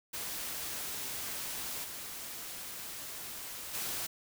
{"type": "noise with level steps", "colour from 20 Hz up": "white", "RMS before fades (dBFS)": [-39, -43, -37], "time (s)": [0.13, 4.07], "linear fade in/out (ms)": 10, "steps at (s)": [1.83, 3.73], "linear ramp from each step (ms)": 20, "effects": []}